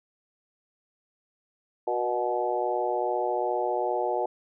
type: harmonic tone with a mistuned harmonic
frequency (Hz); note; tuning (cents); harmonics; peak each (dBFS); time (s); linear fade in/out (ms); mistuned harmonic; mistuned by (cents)
122.5; B2; -14; 3 / 4 / 5 / 6 / 7; -31 / -31 / -31 / -31 / -31; 1.87-4.26; 5; 4; -28
effects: none